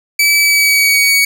sawtooth tone with pitch glide, 2299 to 2249 Hz, D7 to C#7, -37 to +24 cents, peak -5 dBFS, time 0.19-1.25 s, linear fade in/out 5 ms, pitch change -39 cents, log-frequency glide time 0.4-1 s, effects none

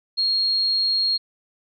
sine tone, 4265 Hz, C8, 32 cents sharp, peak -18 dBFS, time 0.17-1.18 s, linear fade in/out 20 ms, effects none

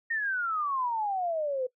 sine exponential sweep, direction down, 1864.7 to 495.2 Hz, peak -27 dBFS, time 0.1-1.67 s, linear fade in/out 10 ms, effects noise-tail reverb RT60 0.1 s tail -20 dB re dry

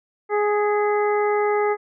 harmonic tone with a mistuned harmonic, 416.4 Hz, G#4, 5 cents sharp, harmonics 1 / 2 / 3 / 4 / 5, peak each -19 / -24 / -28 / -35 / -31 dBFS, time 0.29-1.77 s, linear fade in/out 50 ms, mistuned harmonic 5, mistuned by -32 cents, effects none

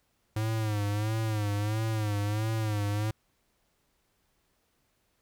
square tone with vibrato, 106.7 Hz, G#2, 47 cents sharp, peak -28 dBFS, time 0.36-3.11 s, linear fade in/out 5 ms, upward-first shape sine, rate 1.5 Hz, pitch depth 78 cents each way, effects pink hiss -73 dBFS RMS until 5.21 s

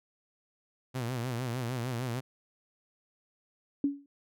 sawtooth tone with vibrato, 122.8 Hz, B2, 9 cents flat, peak -28 dBFS, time 0.94-2.21 s, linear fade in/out 20 ms, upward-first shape sine, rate 6.6 Hz, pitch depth 110 cents each way
sine tone with exponential decay, 282.3 Hz, C#4, 32 cents sharp, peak -21 dBFS, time 3.84-4.06 s, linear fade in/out 2 ms, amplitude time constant 47 ms
effects none

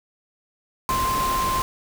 sine tone in noise, 1046.5 Hz, C6, in tune, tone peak -21 dBFS, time 0.89-1.62 s, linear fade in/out 0 ms, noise pink, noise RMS -28 dBFS, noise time 0.89-1.62 s, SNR +4 dB, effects none

